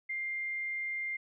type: tone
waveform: sine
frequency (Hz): 2100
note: C7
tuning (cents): +6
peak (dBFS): -33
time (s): 0.09-1.17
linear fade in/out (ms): 10
effects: none